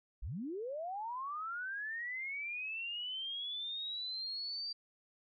sine linear sweep, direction up, 34.65 to 4699 Hz, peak -38 dBFS, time 0.22-4.73 s, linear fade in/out 10 ms, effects none

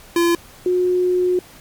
square / sine tone pair in turn, 341.7 / 362.1 Hz, F4 / F#4, -38 / -37 cents, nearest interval minor second, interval 101 cents, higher second, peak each -14 dBFS, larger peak neither, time 0.16-0.35 / 0.66-1.39 s, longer second, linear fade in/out 2 ms, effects pink hiss -44 dBFS RMS until 1.6 s + MP3 96 kbps

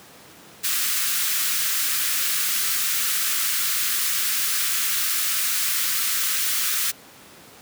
white high-pass noise, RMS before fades -23 dBFS, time 0.63-6.92 s, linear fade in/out 20 ms, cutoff 1200 Hz, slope 48 dB/octave, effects pink hiss -46 dBFS RMS until 7.61 s + high-pass 150 Hz 12 dB/octave

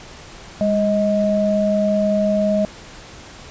sine tone pair together, 203.7 / 629 Hz, G#3 / D#5, -33 / +19 cents, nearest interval octave + minor sixth, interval 1952 cents, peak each -18 / -17 dBFS, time 0.61-2.65 s, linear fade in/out 0 ms, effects pink hiss -39 dBFS RMS until 3.5 s + resampled to 16000 Hz

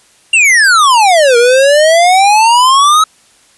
square exponential two-way sweep, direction down then up, 2827 to 466.2 to 1295 Hz, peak -5 dBFS, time 0.33-3.04 s, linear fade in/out 5 ms, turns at 1.37 s, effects white hiss -47 dBFS RMS until 3.57 s + resampled to 24000 Hz

